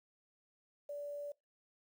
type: tone with quantisation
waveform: sine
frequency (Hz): 579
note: D5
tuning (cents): -25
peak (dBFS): -40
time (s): 0.89-1.32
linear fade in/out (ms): 5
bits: 11
effects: noise-tail reverb RT60 0.2 s tail -22 dB re dry